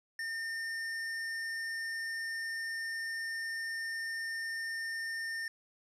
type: tone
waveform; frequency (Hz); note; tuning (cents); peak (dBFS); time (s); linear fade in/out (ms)
square; 1814; A#6; -48; -36; 0.19-5.48; 2
effects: low-pass 9000 Hz 12 dB/octave + 12-bit